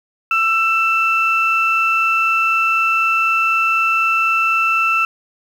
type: tone pair together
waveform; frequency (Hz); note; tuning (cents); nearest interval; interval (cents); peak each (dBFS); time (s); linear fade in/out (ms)
sine; 1332 / 2664; E6 / E7; +18 / +18; octave; 1200; -15; 0.31-5.05; 2
effects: tanh soft clip ceiling -6 dBFS + 7-bit